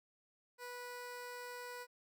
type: tone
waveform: 15% pulse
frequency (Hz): 490.6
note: B4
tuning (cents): -12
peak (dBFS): -39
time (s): 0.58-1.87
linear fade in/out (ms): 50
effects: none